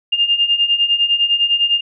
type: beating tone pair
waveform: sine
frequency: 2806 / 2815.9 Hz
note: F7 / F7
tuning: +8 / +14 cents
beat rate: 9.9 Hz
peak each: -18 / -14 dBFS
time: 0.12-1.81 s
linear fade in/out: 10 ms
effects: none